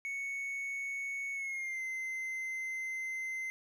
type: tone with pitch glide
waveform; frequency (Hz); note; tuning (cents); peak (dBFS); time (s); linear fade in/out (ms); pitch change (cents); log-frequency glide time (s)
triangle; 2217 to 2069; C#7 to C7; 0 to -20; -34; 0.05-3.5; 0; -120; 1.33-1.82
effects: none